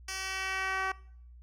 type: tone with band-pass filter sweep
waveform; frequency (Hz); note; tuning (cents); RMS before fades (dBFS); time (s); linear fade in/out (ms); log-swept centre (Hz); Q
10% pulse; 381.2; G4; -48; -34; 0.08-0.92; 5; 5400 to 1200; 0.97
effects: noise-tail reverb RT60 0.6 s tail -22 dB re dry + added 60 Hz sine -49 dBFS peak until 1.42 s